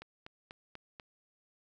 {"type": "click train", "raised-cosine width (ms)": 0.3, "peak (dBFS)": -30, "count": 5, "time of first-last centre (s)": [0.02, 0.998], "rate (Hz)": 4.09, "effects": []}